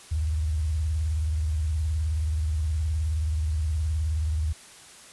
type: tone with vibrato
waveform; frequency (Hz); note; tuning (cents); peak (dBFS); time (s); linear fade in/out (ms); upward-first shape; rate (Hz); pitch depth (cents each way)
sine; 77.78; D#2; 0; -23; 0.11-4.53; 10; sine; 19; 150
effects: white hiss -48 dBFS RMS until 5.12 s + resampled to 24000 Hz